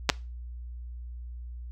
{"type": "clicks", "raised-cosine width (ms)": 0.2, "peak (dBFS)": -3, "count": 2, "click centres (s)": [0.092, 0.099], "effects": ["noise-tail reverb RT60 0.3 s tail -22 dB re dry", "added 60 Hz sine -37 dBFS peak until 1.71 s"]}